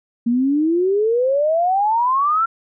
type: exponential sweep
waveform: sine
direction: up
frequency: 230 to 1372 Hz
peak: -14 dBFS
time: 0.26-2.46 s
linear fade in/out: 10 ms
effects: none